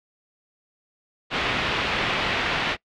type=low-pass noise; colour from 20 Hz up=white; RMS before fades=-25 dBFS; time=1.3-2.77 s; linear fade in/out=50 ms; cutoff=3200 Hz; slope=24 dB/octave; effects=noise-tail reverb RT60 0.1 s tail -23 dB re dry